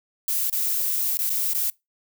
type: noise with dropouts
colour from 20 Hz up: violet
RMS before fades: -24 dBFS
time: 0.28-1.7 s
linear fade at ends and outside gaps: 1 ms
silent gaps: 0.498-0.527 / 1.171-1.19 / 1.295-1.302 / 1.534-1.548 s
effects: noise-tail reverb RT60 0.2 s tail -24 dB re dry